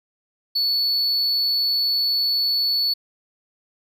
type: tone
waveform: triangle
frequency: 4436 Hz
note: C#8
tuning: in tune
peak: -17 dBFS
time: 0.55-2.94 s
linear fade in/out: 10 ms
effects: none